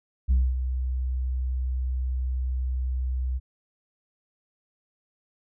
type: tone with ADSR envelope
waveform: sine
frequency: 63.7 Hz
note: C2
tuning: 46 cents flat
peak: -14 dBFS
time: 0.28-3.4 s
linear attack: 29 ms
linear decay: 230 ms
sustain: -10 dB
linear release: 35 ms
effects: tanh soft clip ceiling -16 dBFS